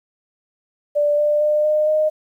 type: tone with pitch steps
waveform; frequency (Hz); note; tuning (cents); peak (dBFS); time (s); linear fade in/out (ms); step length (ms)
sine; 587.3 / 594.5 / 601.7 / 609.1 / 616.5; D5 / D5 / D5 / D#5 / D#5; 0 / +21 / +42 / -37 / -16; -14; 0.95-2.1; 20; 230
effects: 9-bit